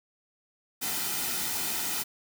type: noise with comb filter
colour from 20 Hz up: white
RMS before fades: -31 dBFS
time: 0.81-2.04 s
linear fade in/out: 20 ms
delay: 1.8 ms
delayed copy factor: -0.6
effects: none